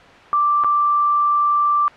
sine tone with dropouts, 1174.7 Hz, D6, in tune, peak -13 dBFS, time 0.33-1.88 s, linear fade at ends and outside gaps 0 ms, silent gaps 0.637-0.645 s, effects white hiss -42 dBFS RMS until 1.96 s + low-pass 2000 Hz 12 dB/octave

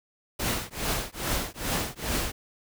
pink noise with tremolo, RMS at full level -26 dBFS, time 0.39-2.32 s, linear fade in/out 10 ms, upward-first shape triangle, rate 2.4 Hz, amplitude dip 100%, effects none

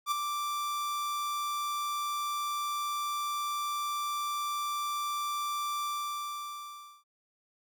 45% pulse tone with ADSR envelope, 1174.7 Hz, D6, in tune, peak -25 dBFS, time 0.06-7.04 s, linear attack 55 ms, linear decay 11 ms, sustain -6 dB, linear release 1200 ms, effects none

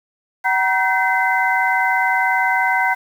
sine tone cluster, 754 / 952 / 1538 / 2045 Hz, F#5 / A#5 / G6 / C7, +32 / +36 / -33 / -40 cents, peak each -20 dBFS, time 0.44-2.95 s, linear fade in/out 20 ms, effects 7-bit

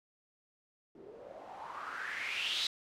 blue noise with low-pass filter sweep, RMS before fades -40 dBFS, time 0.95-2.67 s, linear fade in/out 2 ms, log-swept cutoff 340 to 4000 Hz, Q 5.2, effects none

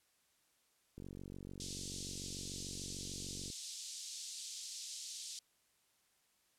click train, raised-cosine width 3 ms, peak -36 dBFS, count 119, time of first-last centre 0.98-3.501 s, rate 46.8 Hz
white band-pass noise, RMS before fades -47 dBFS, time 1.6-5.39 s, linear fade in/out 2 ms, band 3700 to 7900 Hz, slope 24 dB/octave
effects white hiss -75 dBFS RMS until 6.58 s + low-pass 12000 Hz 12 dB/octave

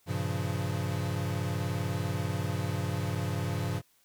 square chord, G half-diminished seventh, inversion none, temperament equal with one note detuned, 98 / 118.51 / 138.59 / 174.61 Hz, G2 / Bb2 / Db3 / F3, 0 / +29 / 0 / 0 cents, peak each -34 / -37 / -36 / -38 dBFS, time 0.06-3.82 s, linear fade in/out 50 ms, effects white hiss -67 dBFS RMS until 4.04 s

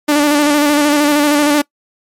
sawtooth tone with vibrato, 293.7 Hz, D4, in tune, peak -5 dBFS, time 0.08-1.62 s, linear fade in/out 10 ms, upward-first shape square, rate 13 Hz, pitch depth 30 cents each way, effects noise-tail reverb RT60 0.1 s tail -23 dB re dry + MP3 64 kbps

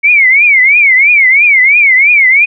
sine tone with vibrato, 2217 Hz, C#7, in tune, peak -3 dBFS, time 0.03-2.46 s, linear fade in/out 20 ms, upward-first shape triangle, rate 3 Hz, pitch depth 200 cents each way, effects none

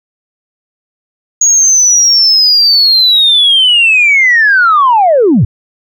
sine linear sweep, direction down, 6700 to 83.8 Hz, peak -3 dBFS, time 1.41-5.45 s, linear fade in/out 5 ms, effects tanh soft clip ceiling 0 dBFS

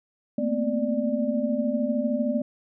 sine tone cluster, 222.6 / 235.7 / 255.4 / 590 Hz, A3 / A#3 / C4 / D5, +20 / +19 / -42 / +8 cents, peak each -28 dBFS, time 0.38-2.42 s, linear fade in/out 5 ms, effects none

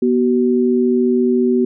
sine tone pair together, 243.6 / 377.9 Hz, B3 / F#4, -24 / +37 cents, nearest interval minor sixth, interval 761 cents, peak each -14 / -15 dBFS, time 0.02-1.65 s, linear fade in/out 5 ms, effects none

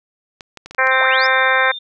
clicks, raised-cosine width 0.2 ms, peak -17 dBFS, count 6, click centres 0.408 / 0.573 / 0.66 / 0.71 / 0.748 / 0.871 s
harmonic tone, 261.6 Hz, C4, in tune, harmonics 2 / 3 / 4 / 5 / 6 / 7 / 8 / 9, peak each -21 / -23 / -20 / -23 / -17 / -19 / -22 / -24 dBFS, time 0.78-1.72 s, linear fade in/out 10 ms
sine tone with tremolo, 3612 Hz, A7, 45 cents sharp, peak -26 dBFS, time 0.91-1.79 s, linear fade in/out 10 ms, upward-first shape triangle, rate 2.7 Hz, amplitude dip 30%
sine linear sweep, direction up, 363.6 to 5500 Hz, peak -22 dBFS, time 1-1.27 s, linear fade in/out 10 ms
effects none

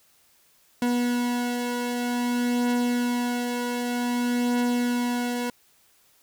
40% pulse beating tone pair, 243 / 243.53 Hz, B3 / B3, -28 / -24 cents, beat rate 0.53 Hz, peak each -23 / -31 dBFS, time 0.82-5.5 s, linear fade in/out 2 ms, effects white hiss -61 dBFS RMS until 6.22 s

